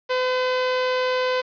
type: tone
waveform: sawtooth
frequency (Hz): 508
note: B4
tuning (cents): +49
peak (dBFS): -16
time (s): 0.09-1.42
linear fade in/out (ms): 20
effects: resampled to 11025 Hz + 7-bit